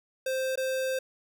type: tone with dropouts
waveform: square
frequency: 523.3 Hz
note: C5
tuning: in tune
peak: -28 dBFS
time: 0.26-0.99 s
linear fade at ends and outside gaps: 5 ms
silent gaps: 0.557-0.574 s
effects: none